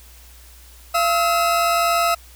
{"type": "tone pair together", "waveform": "40% pulse", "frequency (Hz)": [684.5, 1288], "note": ["F5", "E6"], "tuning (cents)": [-35, -41], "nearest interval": "major seventh", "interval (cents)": 1094, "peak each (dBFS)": -18, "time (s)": [0.94, 2.15], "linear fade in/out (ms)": 10, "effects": ["added 60 Hz sine -44 dBFS peak until 2.35 s", "white hiss -48 dBFS RMS until 2.35 s"]}